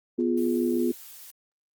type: chord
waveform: sine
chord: F diminished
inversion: second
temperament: equal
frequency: 246.9 / 349.2 / 415.3 Hz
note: Cb4 / F4 / Ab4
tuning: 0 / 0 / 0 cents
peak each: -25 / -25 / -31 dBFS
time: 0.18-0.92 s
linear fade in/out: 10 ms
type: noise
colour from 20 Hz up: blue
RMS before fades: -45 dBFS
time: 0.37-1.31 s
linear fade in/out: 5 ms
effects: Opus 24 kbps